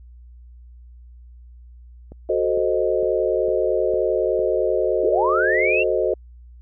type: click train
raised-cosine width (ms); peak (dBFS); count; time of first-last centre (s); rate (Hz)
2; -26; 6; 2.12-4.393; 2.2
type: chord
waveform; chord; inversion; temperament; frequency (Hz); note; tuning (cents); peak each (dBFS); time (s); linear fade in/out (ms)
sine; F# diminished seventh; none; equal; 370 / 440 / 523.3 / 622.3; F#4 / A4 / C5 / Eb5; 0 / 0 / 0 / 0; -23; 2.29-6.14; 5
type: linear sweep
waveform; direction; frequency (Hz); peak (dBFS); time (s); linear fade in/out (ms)
sine; up; 290.1 to 2794; -19; 5.03-5.84; 20
effects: added 60 Hz sine -41 dBFS peak until 6.61 s